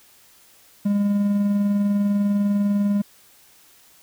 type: tone with tremolo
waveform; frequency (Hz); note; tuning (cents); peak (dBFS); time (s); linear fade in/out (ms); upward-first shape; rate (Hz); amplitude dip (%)
triangle; 203.1; G#3; -38; -14; 0.85-3.02; 10; sine; 20; 30
effects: white hiss -53 dBFS RMS until 4.02 s